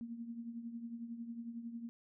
sine tone with tremolo, 233.1 Hz, A#3, in tune, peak -39 dBFS, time 0.01-1.89 s, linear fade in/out 0 ms, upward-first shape triangle, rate 11 Hz, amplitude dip 70%, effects none

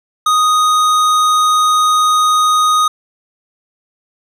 triangle tone with hard clipping, 1244.5 Hz, D#6, in tune, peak -11 dBFS, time 0.26-2.88 s, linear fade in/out 5 ms, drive 18 dB, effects none

